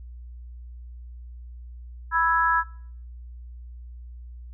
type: chord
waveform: sine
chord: E major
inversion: second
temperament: equal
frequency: 987.8 / 1318.5 / 1661.2 Hz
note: B5 / E6 / G#6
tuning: 0 / 0 / 0 cents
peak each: -23 dBFS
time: 2.11-2.64 s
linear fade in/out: 50 ms
effects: noise-tail reverb RT60 0.6 s tail -23 dB re dry + added 60 Hz sine -38 dBFS peak until 4.53 s